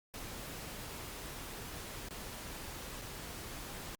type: noise with dropouts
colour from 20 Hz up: pink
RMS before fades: -45 dBFS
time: 0.14-3.95 s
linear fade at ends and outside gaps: 0 ms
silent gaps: 2.086-2.108 / 3.014-3.019 s
effects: Opus 48 kbps